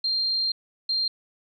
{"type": "tone bursts at uneven times", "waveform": "sine", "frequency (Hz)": 4186, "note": "C8", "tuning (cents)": 0, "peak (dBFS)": -22, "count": 2, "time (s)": [[0.04, 0.52], [0.89, 1.08]], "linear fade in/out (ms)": 5, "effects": []}